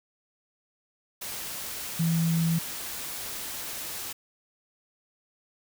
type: tone in noise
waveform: sine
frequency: 165.4 Hz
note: E3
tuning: 6 cents sharp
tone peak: -22 dBFS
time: 1.99-2.59 s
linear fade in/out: 10 ms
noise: white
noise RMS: -36 dBFS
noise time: 1.21-4.13 s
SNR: +11 dB
effects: none